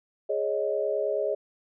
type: chord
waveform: sine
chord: Ab suspended fourth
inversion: none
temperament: just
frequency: 415.3 / 553.7 / 623 Hz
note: Ab4 / Db5 / Eb5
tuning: 0 / -2 / +2 cents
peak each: -29 dBFS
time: 0.29-1.35 s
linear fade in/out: 10 ms
effects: none